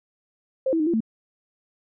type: tone with pitch steps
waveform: sine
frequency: 527 / 326.3 / 306.9 / 339.3 / 223 Hz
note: C5 / E4 / D#4 / F4 / A3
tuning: +12 / -18 / -24 / -50 / +23 cents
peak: -19 dBFS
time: 0.66-1.005 s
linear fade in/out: 5 ms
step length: 69 ms
effects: none